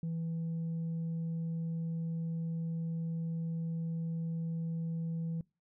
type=tone; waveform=sine; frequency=164.81 Hz; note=E3; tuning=in tune; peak=-31 dBFS; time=0.03-5.41 s; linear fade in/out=2 ms; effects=noise-tail reverb RT60 0.3 s tail -26 dB re dry + tanh soft clip ceiling -32 dBFS